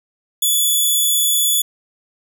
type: tone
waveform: 5% pulse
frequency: 3434 Hz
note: A7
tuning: 43 cents flat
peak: -6 dBFS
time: 0.42-1.62 s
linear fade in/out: 5 ms
effects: none